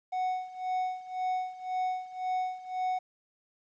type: tone with tremolo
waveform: triangle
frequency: 740 Hz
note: F#5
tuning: in tune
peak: -25 dBFS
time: 0.12-2.99 s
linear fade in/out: 10 ms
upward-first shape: sine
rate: 1.9 Hz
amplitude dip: 85%
effects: resampled to 16000 Hz + 11-bit